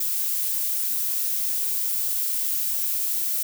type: noise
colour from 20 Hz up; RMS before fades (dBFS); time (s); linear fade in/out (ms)
violet; -25; 0-3.43; 5
effects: none